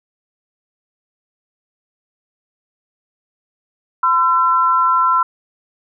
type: tone pair together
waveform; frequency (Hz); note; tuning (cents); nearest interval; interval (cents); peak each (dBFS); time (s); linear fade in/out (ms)
sine; 1020.5 / 1347; C6 / E6; -44 / +37; perfect fourth; 481; -14; 4.03-5.23; 5
effects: none